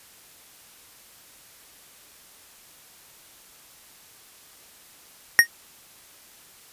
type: tone with exponential decay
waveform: square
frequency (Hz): 1864.7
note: A#6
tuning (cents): 0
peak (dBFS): -6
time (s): 5.39-5.47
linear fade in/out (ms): 0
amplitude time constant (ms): 17
effects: white hiss -51 dBFS RMS until 6.72 s + resampled to 32000 Hz

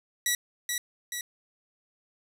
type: tone with echo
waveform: 10% pulse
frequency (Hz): 1941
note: B6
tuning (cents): -31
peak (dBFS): -15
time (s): 0.26-0.35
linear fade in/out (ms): 2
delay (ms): 430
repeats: 2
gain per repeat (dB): -4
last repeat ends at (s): 1.21
effects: none

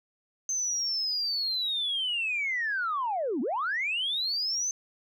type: linear two-way sweep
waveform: sine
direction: down then up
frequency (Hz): 6272 to 220 to 6272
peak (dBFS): -26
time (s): 0.49-4.71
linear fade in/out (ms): 2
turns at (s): 3.41
effects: tanh soft clip ceiling -22 dBFS

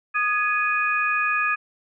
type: tone cluster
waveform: sine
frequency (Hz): 1236 / 1677 / 2482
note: D#6 / G#6 / D#7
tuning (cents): -12 / +16 / -5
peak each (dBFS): -24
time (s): 0.14-1.56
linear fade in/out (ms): 20
effects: none

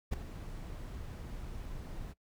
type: noise with ADSR envelope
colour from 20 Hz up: brown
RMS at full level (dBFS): -28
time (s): 0.11-2.14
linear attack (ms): 26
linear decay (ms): 5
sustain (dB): -15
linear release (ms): 31
effects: noise-tail reverb RT60 0.1 s tail -21 dB re dry

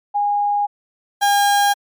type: tone pair in turn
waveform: sine / 35% pulse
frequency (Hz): 820 / 810.1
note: G#5 / G#5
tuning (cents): -22 / -43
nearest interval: unison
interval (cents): 21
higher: first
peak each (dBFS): -15 / -11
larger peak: second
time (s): 0.14-0.67 / 1.21-1.74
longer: neither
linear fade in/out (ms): 20
effects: MP3 96 kbps

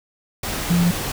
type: tone in noise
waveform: sine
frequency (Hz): 173.3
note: F3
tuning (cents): -13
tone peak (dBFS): -14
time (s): 0.7-0.91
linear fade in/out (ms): 5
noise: pink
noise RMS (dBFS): -26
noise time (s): 0.43-1.12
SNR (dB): +9
effects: none

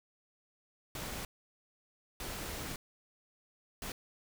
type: noise bursts at uneven times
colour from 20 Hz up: pink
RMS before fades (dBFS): -41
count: 3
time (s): 0.95-1.25 / 2.2-2.76 / 3.82-3.92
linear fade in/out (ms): 2
effects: none

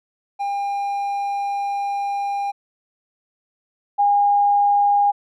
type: tone pair in turn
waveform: triangle / sine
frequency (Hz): 803 / 813.3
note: G5 / G#5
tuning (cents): +41 / -36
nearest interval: unison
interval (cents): 23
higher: second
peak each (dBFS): -19 / -13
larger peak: second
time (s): 0.39-2.52 / 3.98-5.12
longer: first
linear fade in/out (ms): 20
effects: none

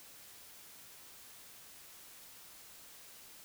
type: silence
effects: white hiss -55 dBFS RMS until 3.44 s

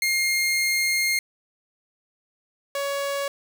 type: tone pair in turn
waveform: sawtooth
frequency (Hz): 2127 / 560.4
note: C7 / C#5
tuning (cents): +28 / +19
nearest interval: octave + major seventh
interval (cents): 2309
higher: first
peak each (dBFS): -17 / -21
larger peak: first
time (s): 0.02-1.19 / 2.75-3.28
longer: first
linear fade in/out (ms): 2
effects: none

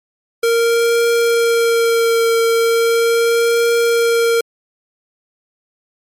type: tone with vibrato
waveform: square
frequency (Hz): 462.8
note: A#4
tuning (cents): -13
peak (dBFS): -12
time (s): 0.43-4.41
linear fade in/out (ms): 5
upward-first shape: triangle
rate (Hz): 0.38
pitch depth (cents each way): 18
effects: MP3 64 kbps

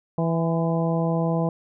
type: harmonic tone with a mistuned harmonic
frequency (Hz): 165.2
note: E3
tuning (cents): +4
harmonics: 1 / 2 / 3 / 4 / 5 / 6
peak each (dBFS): -22 / -30 / -28 / -29 / -33 / -35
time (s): 0.18-1.49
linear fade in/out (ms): 2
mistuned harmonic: 6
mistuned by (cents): +35
effects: none

